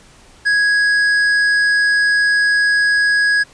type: tone with hard clipping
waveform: sine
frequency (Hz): 1661.2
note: G#6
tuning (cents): 0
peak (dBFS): -13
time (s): 0.45-3.44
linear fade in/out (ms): 20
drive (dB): 7
effects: pink hiss -46 dBFS RMS until 3.53 s + resampled to 22050 Hz